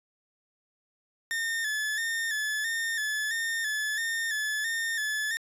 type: tone with vibrato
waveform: 40% pulse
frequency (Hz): 1773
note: A6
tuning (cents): +13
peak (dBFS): -27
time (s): 1.31-5.37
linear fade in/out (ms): 0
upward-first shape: square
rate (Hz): 1.5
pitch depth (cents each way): 49
effects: resampled to 32000 Hz